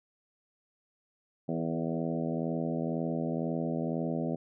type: harmonic tone with a mistuned harmonic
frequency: 82 Hz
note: E2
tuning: 9 cents flat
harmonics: 2 / 3 / 4 / 5 / 6 / 7 / 8 / 9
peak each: -34 / -34 / -38 / -41 / -41 / -40 / -41 / -46 dBFS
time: 1.48-4.36 s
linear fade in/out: 10 ms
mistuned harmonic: 5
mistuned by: +22 cents
effects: none